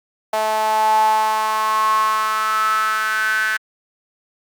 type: tone with high-pass filter sweep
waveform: sawtooth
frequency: 217 Hz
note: A3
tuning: 24 cents flat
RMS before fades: -18 dBFS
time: 0.33-3.57 s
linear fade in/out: 5 ms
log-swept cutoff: 740 to 1600 Hz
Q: 9.9
effects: Opus 48 kbps